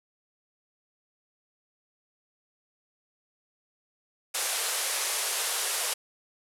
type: band-pass noise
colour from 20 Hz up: white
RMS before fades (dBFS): -30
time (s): 4.34-5.94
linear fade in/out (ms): 10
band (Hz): 410 to 12000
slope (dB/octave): 48
effects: none